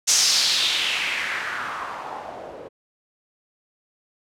blue noise with low-pass filter sweep, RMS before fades -24 dBFS, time 0.07-2.69 s, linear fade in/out 20 ms, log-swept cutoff 6500 to 490 Hz, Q 2.8, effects none

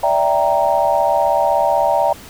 sine chord, E half-diminished seventh, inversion third, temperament equal with one note detuned, 583.3 / 659.3 / 784 / 932.3 Hz, D5 / E5 / G5 / Bb5, -12 / 0 / 0 / 0 cents, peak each -18 dBFS, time 0.03-2.13 s, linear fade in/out 5 ms, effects pink hiss -38 dBFS RMS until 2.29 s

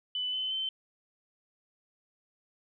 sine tone with pitch steps, 2999 / 3041 / 3083 Hz, F#7 / F#7 / G7, +23 / +47 / -29 cents, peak -30 dBFS, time 0.15-0.69 s, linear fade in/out 2 ms, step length 180 ms, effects none

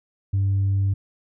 sine tone, 98 Hz, G2, in tune, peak -16 dBFS, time 0.33-0.94 s, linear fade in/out 10 ms, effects tanh soft clip ceiling -16 dBFS

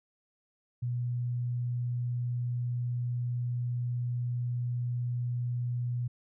sine tone, 121.9 Hz, B2, 22 cents flat, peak -29 dBFS, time 0.82-6.08 s, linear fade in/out 10 ms, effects none

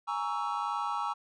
triangle chord, A# half-diminished seventh, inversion third, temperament equal with one note detuned, 830.6 / 932.3 / 1121 / 1318.5 Hz, G#5 / A#5 / C#6 / E6, 0 / 0 / +19 / 0 cents, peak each -34 dBFS, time 0.07-1.14 s, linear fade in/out 20 ms, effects resampled to 22050 Hz

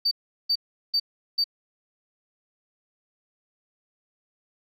sine tone bursts, 4609 Hz, D8, 33 cents flat, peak -18 dBFS, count 4, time 0.05-1.442 s, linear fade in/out 10 ms, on 63 ms, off 380 ms, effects tanh soft clip ceiling -17 dBFS

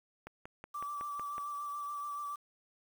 click train, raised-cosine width 0.5 ms, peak -30 dBFS, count 7, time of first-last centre 0.27-1.381 s, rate 5.4 Hz
sine tone with vibrato, 1163 Hz, D6, 17 cents flat, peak -37 dBFS, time 0.74-2.36 s, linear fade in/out 10 ms, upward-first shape triangle, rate 7 Hz, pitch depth 27 cents each way
effects 9-bit

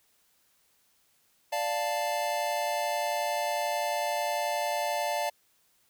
square chord, D minor, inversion none, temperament equal, 587.3 / 698.5 / 880 Hz, D5 / F5 / A5, 0 / 0 / 0 cents, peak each -33 dBFS, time 1.52-5.3 s, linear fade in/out 10 ms, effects white hiss -68 dBFS RMS until 5.89 s

